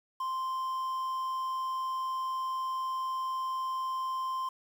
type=tone with quantisation; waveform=triangle; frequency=1044 Hz; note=C6; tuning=4 cents flat; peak=-29 dBFS; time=0.2-4.49 s; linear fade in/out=5 ms; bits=9; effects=none